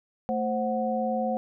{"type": "tone cluster", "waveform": "sine", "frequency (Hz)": [222.7, 526, 738], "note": ["A3", "C5", "F#5"], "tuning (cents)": [21, 9, -5], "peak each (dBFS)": -29, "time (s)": [0.29, 1.37], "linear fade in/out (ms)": 0, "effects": []}